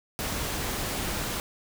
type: noise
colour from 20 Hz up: pink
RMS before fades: -31 dBFS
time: 0.19-1.4 s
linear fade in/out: 0 ms
effects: none